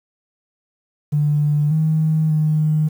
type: tone with pitch steps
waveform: triangle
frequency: 148 / 157.2 / 154.2 Hz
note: D3 / D#3 / D#3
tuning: +14 / +18 / -15 cents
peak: -10 dBFS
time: 1.12-2.89 s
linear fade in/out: 20 ms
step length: 590 ms
effects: tanh soft clip ceiling -12 dBFS + 8-bit